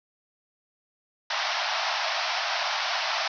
pink band-pass noise, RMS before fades -28 dBFS, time 1.3-3.28 s, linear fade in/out 5 ms, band 620 to 5700 Hz, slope 96 dB/octave, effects none

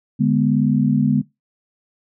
sine chord, G# diminished, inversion second, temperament equal, 146.83 / 207.7 / 246.9 Hz, D3 / G#3 / B3, 0 / 0 / 0 cents, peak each -18 dBFS, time 0.19-1.22 s, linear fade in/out 20 ms, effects noise-tail reverb RT60 0.2 s tail -19 dB re dry

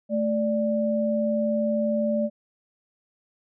sine tone pair together, 219.8 / 587.3 Hz, A3 / D5, -2 / 0 cents, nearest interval octave + perfect fourth, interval 1702 cents, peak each -24 dBFS, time 0.09-2.3 s, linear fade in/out 50 ms, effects none

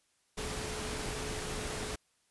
sine tone in noise, 428.5 Hz, A4, 46 cents flat, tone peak -44 dBFS, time 0.37-1.96 s, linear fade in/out 10 ms, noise pink, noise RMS -38 dBFS, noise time 0.37-1.96 s, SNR -9 dB, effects white hiss -73 dBFS RMS until 2.3 s + resampled to 24000 Hz

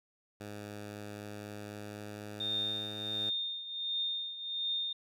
10% pulse tone with pitch glide, 103.83 to 105.1 Hz, G#2 to G#2, 0 to +21 cents, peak -34 dBFS, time 0.4-3.3 s, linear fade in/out 10 ms, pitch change +21 cents, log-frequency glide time 1.49-2.96 s
sine tone with tremolo, 3646 Hz, A#7, 39 cents flat, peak -30 dBFS, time 2.4-4.93 s, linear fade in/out 5 ms, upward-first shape triangle, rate 1.4 Hz, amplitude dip 75%
effects none

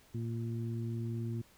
harmonic tone, 115.5 Hz, A#2, 16 cents flat, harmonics 1 / 2 / 3, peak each -35 / -41 / -45 dBFS, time 0.14-1.42 s, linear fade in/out 10 ms, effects pink hiss -63 dBFS RMS until 1.57 s

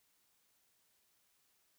silence, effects white hiss -75 dBFS RMS until 1.78 s

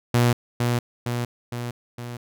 sawtooth tone with echo, 120.5 Hz, B2, 42 cents flat, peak -12 dBFS, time 0.14-0.33 s, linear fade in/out 5 ms, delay 460 ms, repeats 4, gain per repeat -4 dB, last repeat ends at 2.17 s, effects none

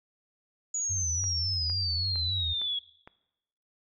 sine exponential sweep, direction down, 6870 to 3322 Hz, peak -28 dBFS, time 0.74-2.79 s, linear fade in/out 5 ms
sine tone with vibrato, 88 Hz, F2, 14 cents sharp, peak -32 dBFS, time 0.89-2.54 s, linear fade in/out 20 ms, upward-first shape sine, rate 3.6 Hz, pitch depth 150 cents each way
click train, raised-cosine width 0.5 ms, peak -31 dBFS, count 5, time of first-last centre 1.24-3.075 s, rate 2.18 Hz
effects noise-tail reverb RT60 0.9 s tail -20 dB re dry

